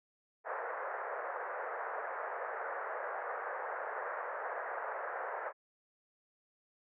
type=band-pass noise; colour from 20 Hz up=pink; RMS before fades=-40 dBFS; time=0.44-5.53 s; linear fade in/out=50 ms; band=470 to 1800 Hz; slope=48 dB/octave; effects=none